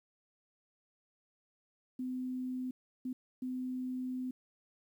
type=tone bursts at uneven times; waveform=sine; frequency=254.8 Hz; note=C4; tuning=46 cents flat; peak=-35 dBFS; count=3; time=1.99-2.71 / 3.05-3.13 / 3.42-4.31 s; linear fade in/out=5 ms; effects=11-bit